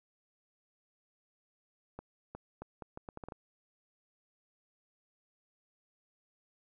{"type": "accelerating click train", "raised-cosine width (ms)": 1, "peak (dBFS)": -29, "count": 10, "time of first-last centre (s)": [1.99, 3.322], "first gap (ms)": 360, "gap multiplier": 0.75, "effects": []}